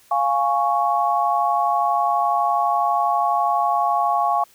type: chord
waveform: sine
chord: Db major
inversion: first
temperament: equal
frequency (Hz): 698.5 / 830.6 / 1108.7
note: F5 / Ab5 / Db6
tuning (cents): 0 / 0 / 0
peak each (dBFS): -21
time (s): 0.11-4.44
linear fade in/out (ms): 5
effects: white hiss -54 dBFS RMS until 4.54 s